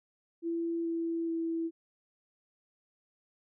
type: tone with pitch steps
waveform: sine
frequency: 335.1 / 332.4 / 329.7 Hz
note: E4 / E4 / E4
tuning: +29 / +15 / 0 cents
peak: -30 dBFS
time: 0.42-1.71 s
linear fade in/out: 50 ms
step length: 430 ms
effects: none